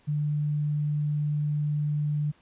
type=tone; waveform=sine; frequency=148.5 Hz; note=D3; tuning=20 cents sharp; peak=-24 dBFS; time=0.07-2.32 s; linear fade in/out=20 ms; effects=pink hiss -62 dBFS RMS until 2.41 s + resampled to 8000 Hz